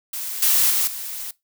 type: noise with level steps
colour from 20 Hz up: blue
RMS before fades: -29 / -17 / -20 / -31 dBFS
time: 0.13-1.31 s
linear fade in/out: 5 ms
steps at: 0.42 / 0.7 / 0.87 s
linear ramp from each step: 5 ms
effects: noise-tail reverb RT60 0.2 s tail -21 dB re dry